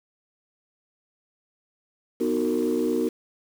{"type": "chord", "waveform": "sine", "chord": "B major seventh", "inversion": "none", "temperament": "equal with one note detuned", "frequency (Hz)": [246.9, 311.1, 370, 457.6], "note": ["B3", "D#4", "F#4", "A#4"], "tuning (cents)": [0, 0, 0, -32], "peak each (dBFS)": -26, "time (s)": [2.2, 3.09], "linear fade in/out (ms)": 10, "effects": ["tanh soft clip ceiling -15 dBFS", "7-bit"]}